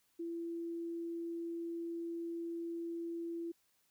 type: tone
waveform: sine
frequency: 336.7 Hz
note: E4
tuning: 37 cents sharp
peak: -38 dBFS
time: 0.19-3.52 s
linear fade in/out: 10 ms
effects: white hiss -75 dBFS RMS until 3.9 s